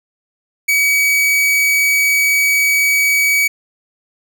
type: tone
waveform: 45% pulse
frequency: 2271 Hz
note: C#7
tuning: 41 cents sharp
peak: -11 dBFS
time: 0.68-3.48 s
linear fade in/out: 10 ms
effects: none